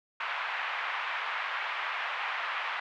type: band-pass noise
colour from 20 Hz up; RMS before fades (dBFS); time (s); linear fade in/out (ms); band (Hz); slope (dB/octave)
pink; -34; 0.2-2.8; 5; 900 to 2700; 24
effects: none